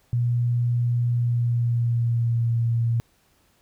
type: tone with pitch glide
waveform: sine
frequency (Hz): 120.3 to 116.54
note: B2 to A#2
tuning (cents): -45 to 0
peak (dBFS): -19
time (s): 0.13-3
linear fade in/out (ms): 0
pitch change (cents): -55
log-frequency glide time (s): 1.09-2.51
effects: pink hiss -63 dBFS RMS until 3.61 s

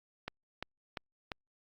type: click train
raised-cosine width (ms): 0.3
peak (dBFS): -21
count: 4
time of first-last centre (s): 0.28-1.318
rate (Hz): 2.89
effects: Opus 48 kbps

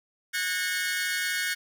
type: tone cluster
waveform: sawtooth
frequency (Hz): 1464 / 1629 / 1824 / 2192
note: F#6 / G#6 / A#6 / C#7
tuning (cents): -19 / -34 / -38 / -20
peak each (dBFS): -29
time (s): 0.33-1.55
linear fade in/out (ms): 20
effects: none

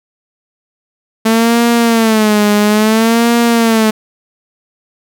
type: tone with vibrato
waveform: sawtooth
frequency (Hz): 221.1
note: A3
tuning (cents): +9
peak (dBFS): -4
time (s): 1.25-3.91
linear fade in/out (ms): 10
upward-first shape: sine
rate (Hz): 0.59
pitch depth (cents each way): 110
effects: none

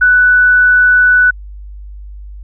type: tone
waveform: sine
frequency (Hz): 1487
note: F#6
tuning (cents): +8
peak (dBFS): -5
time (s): 0.01-1.31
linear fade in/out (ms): 10
effects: added 50 Hz sine -27 dBFS peak until 2.43 s

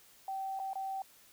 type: tone with dropouts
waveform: sine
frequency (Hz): 773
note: G5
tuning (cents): -24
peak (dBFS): -35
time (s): 0.28-1.02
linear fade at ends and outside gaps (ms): 2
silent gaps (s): 0.592-0.598 / 0.733-0.755
effects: white hiss -61 dBFS RMS until 1.32 s

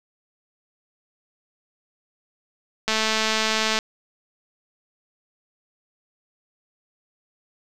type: click train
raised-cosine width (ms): 0.2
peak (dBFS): -5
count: 200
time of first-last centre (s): 2.88-3.789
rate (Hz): 219
effects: none

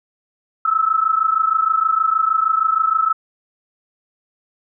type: tone pair together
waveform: sine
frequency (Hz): 1292.1 / 1318.5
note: E6 / E6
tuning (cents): -35 / 0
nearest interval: unison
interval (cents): 35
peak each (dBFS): -17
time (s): 0.65-3.13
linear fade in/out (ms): 5
effects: none

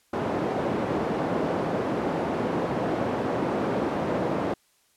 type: band-pass noise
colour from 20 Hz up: white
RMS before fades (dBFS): -27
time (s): 0.13-4.54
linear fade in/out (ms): 5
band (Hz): 150 to 560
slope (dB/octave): 12
effects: white hiss -65 dBFS RMS until 4.96 s + low-pass 12000 Hz 12 dB/octave

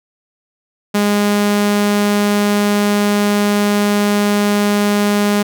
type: tone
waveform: sawtooth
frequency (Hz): 205.6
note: G#3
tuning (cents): -17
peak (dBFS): -8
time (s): 0.94-5.43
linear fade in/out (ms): 10
effects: none

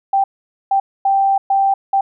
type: tone bursts at uneven times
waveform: sine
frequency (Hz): 784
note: G5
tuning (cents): 0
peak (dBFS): -11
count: 5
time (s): 0.13-0.24 / 0.71-0.8 / 1.05-1.38 / 1.5-1.74 / 1.93-2.01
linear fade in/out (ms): 5
effects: none

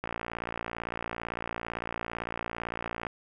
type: click train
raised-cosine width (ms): 0.5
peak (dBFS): -18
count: 176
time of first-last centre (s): 0.04-3.068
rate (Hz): 57.8
effects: none

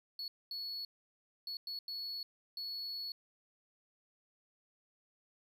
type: tone bursts at uneven times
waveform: triangle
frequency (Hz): 4391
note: C#8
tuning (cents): -17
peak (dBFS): -38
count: 6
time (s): 0.19-0.28 / 0.51-0.85 / 1.47-1.57 / 1.67-1.79 / 1.88-2.23 / 2.57-3.12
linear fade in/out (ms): 2
effects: none

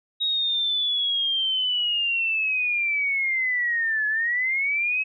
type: linear two-way sweep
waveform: sine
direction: down then up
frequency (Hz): 3800 to 1700 to 2575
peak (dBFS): -21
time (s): 0.2-5.04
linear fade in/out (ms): 20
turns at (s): 4.07
effects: none

